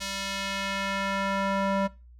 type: tone with band-pass filter sweep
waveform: square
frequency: 196 Hz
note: G3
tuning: in tune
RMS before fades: -29 dBFS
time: 0-1.88 s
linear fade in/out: 20 ms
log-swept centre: 4800 to 740 Hz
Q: 0.86
effects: noise-tail reverb RT60 0.3 s tail -21 dB re dry + added 60 Hz sine -48 dBFS peak until 2.19 s